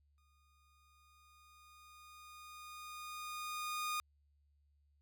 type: tone with exponential growth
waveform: sawtooth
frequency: 1227 Hz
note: D#6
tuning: 25 cents flat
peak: -32 dBFS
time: 0.18-4 s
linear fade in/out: 0 ms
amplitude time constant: 830 ms
effects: added 72 Hz sine -70 dBFS peak until 5.01 s